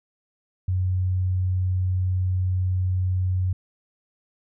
sine tone, 92.2 Hz, F#2, 6 cents flat, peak -20 dBFS, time 0.68-3.53 s, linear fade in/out 5 ms, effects none

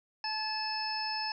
harmonic tone with a mistuned harmonic, 870 Hz, A5, 20 cents flat, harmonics 1 / 2 / 3 / 5 / 6, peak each -36 / -42 / -42 / -45 / -35 dBFS, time 0.24-1.32 s, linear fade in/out 2 ms, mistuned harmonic 2, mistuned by -18 cents, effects none

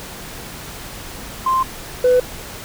sine tone pair in turn, 1046.5 / 499.6 Hz, C6 / B4, 0 / +20 cents, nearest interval octave + minor second, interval 1280 cents, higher first, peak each -13 / -8 dBFS, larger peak second, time 1.46-1.63 / 2.04-2.2 s, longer first, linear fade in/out 5 ms, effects tanh soft clip ceiling -8 dBFS + pink hiss -33 dBFS RMS until 2.64 s

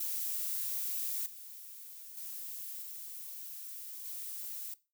violet noise with level steps, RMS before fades -36 / -49 / -43 / -45 / -42 dBFS, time 0-4.74 s, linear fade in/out 5 ms, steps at 1.26 / 2.17 / 2.82 / 4.05 s, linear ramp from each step 2 ms, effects noise-tail reverb RT60 0.3 s tail -19 dB re dry

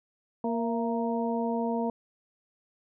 harmonic tone with a mistuned harmonic, 233.1 Hz, A#3, in tune, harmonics 1 / 2 / 3 / 4, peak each -29 / -32 / -34 / -35 dBFS, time 0.44-1.9 s, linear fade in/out 2 ms, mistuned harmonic 3, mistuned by -51 cents, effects none

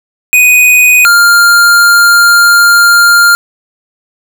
square tone pair in turn, 2489 / 1400.7 Hz, D#7 / F6, 0 / +5 cents, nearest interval minor seventh, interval 995 cents, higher first, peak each -3 dBFS, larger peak neither, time 0.33-1.05 / 1.05-3.35 s, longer second, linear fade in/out 0 ms, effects none

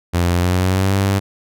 sawtooth tone with pitch glide, 87.31 to 98 Hz, F2 to G2, 0 to 0 cents, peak -10 dBFS, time 0.13-1.2 s, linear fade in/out 20 ms, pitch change +200 cents, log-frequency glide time 0.33-0.96 s, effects none

